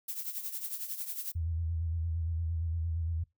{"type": "noise with tremolo", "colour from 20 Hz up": "violet", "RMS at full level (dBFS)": -35, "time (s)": [0.08, 1.32], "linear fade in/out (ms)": 5, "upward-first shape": "triangle", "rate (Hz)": 11, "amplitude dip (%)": 75}
{"type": "tone with vibrato", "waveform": "sine", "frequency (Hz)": 82.41, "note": "E2", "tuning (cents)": 0, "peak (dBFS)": -30, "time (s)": [1.35, 3.24], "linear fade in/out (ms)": 10, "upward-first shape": "square", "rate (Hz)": 8.7, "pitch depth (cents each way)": 44}
{"effects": ["noise-tail reverb RT60 0.2 s tail -23 dB re dry"]}